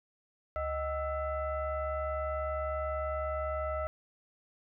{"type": "tone with frequency modulation", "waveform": "sine", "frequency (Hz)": 622.3, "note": "D#5", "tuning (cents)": 0, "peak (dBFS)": -31, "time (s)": [0.56, 3.87], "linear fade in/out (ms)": 0, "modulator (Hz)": 693, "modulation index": 1.1, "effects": []}